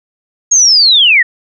sine linear sweep, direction down, 6645 to 1801 Hz, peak -4 dBFS, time 0.51-1.23 s, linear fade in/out 10 ms, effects none

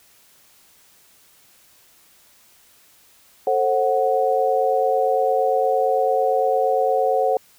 sine chord, F# diminished, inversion first, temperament just, 444 / 532.8 / 740 Hz, A4 / C5 / F#5, +16 / +31 / 0 cents, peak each -22 / -20 / -20 dBFS, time 3.47-7.37 s, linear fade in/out 2 ms, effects white hiss -54 dBFS RMS until 7.58 s

